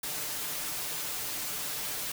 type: noise with comb filter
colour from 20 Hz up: white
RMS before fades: -35 dBFS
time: 0.03-2.12 s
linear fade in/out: 5 ms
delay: 6.7 ms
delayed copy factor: +0.65
effects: none